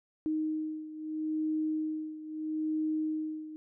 sine beating tone pair, 311.1 / 311.87 Hz, D#4 / D#4, 0 / +4 cents, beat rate 0.77 Hz, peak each -32 / -36 dBFS, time 0.26-3.56 s, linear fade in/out 0 ms, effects none

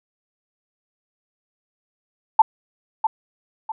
sine tone with echo, 880 Hz, A5, in tune, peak -6 dBFS, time 2.39-2.42 s, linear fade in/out 5 ms, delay 650 ms, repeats 2, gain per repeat -9 dB, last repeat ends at 3.72 s, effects none

